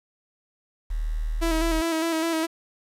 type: tone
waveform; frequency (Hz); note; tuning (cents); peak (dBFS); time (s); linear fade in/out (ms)
sine; 38.89; D#1; 0; -24; 0.9-1.81; 10
type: tone with vibrato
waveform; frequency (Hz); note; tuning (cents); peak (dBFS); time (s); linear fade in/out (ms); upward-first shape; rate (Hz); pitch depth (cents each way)
sawtooth; 326.2; E4; -18; -19; 1.41-2.47; 20; square; 4.9; 33
effects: resampled to 32000 Hz + 8-bit